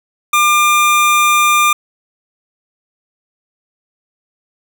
25% pulse tone, 1200 Hz, D6, 37 cents sharp, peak -5 dBFS, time 0.33-1.73 s, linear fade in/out 5 ms, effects none

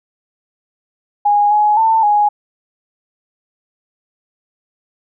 sine tone with pitch steps, 824 / 840 / 893 / 831 Hz, G#5 / G#5 / A5 / G#5, -14 / +19 / +25 / +1 cents, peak -9 dBFS, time 1.25-2.29 s, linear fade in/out 10 ms, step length 260 ms, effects none

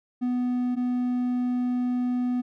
triangle tone pair in turn, 247.7 / 247.7 Hz, B3 / B3, +5 / +5 cents, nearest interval unison, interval 0 cents, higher neither, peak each -21 dBFS, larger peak neither, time 0.21-0.76 / 0.76-2.42 s, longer second, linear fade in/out 20 ms, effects none

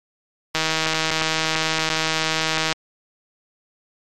click train, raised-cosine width 0.2 ms, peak -3 dBFS, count 347, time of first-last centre 0.55-2.726 s, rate 159 Hz, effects MP3 96 kbps

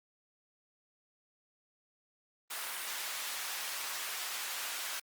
pink high-pass noise, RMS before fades -39 dBFS, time 2.5-5 s, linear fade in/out 10 ms, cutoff 1200 Hz, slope 12 dB/octave, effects Opus 32 kbps

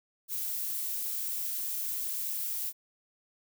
violet noise, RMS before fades -34 dBFS, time 0.28-2.73 s, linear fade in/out 50 ms, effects none

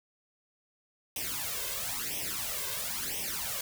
white noise with flanger, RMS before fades -35 dBFS, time 1.16-3.61 s, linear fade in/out 2 ms, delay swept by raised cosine 0.34 to 1.94 ms, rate 0.99 Hz, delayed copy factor +0.85, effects none

